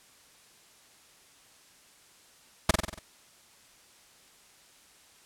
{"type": "noise with echo", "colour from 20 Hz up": "pink", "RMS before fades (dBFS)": -19, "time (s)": [2.69, 2.71], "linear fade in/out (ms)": 5, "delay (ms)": 47, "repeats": 6, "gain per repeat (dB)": -4, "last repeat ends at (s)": 2.992, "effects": ["white hiss -58 dBFS RMS until 5.25 s", "low-pass 10000 Hz 12 dB/octave"]}